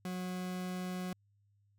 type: tone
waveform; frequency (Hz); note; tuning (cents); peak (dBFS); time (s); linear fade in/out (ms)
40% pulse; 182.5; F#3; -24; -36; 0.05-1.13; 2
effects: added 101 Hz sine -68 dBFS peak until 1.78 s